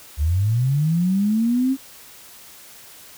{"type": "linear sweep", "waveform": "sine", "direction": "up", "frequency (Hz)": [68, 271.7], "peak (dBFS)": -16, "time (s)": [0.17, 1.77], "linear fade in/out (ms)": 50, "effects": ["white hiss -44 dBFS RMS until 3.17 s"]}